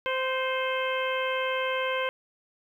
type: harmonic tone with a mistuned harmonic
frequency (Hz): 520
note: C5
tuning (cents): -11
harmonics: 1 / 2 / 3 / 4 / 5 / 6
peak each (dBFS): -29 / -32 / -34 / -35 / -36 / -37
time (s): 0.06-2.09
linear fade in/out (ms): 0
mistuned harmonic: 4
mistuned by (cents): +32
effects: 10-bit